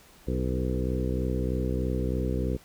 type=harmonic tone with a mistuned harmonic; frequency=63.2 Hz; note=B1; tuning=41 cents sharp; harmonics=1 / 2 / 3 / 4 / 5 / 6 / 7 / 8; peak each=-29 / -32 / -34 / -35 / -36 / -37 / -37 / -38 dBFS; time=0.27-2.57 s; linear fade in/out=10 ms; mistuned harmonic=7; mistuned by=+19 cents; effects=pink hiss -55 dBFS RMS until 2.64 s